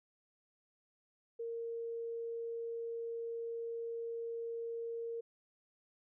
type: tone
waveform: sine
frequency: 462.6 Hz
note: A#4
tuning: 13 cents flat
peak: -38 dBFS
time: 1.39-5.21 s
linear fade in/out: 10 ms
effects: none